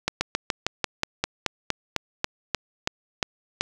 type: slowing click train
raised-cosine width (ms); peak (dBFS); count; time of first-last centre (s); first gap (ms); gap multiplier
0.2; -5; 16; 0.08-3.61; 130; 1.08
effects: 7-bit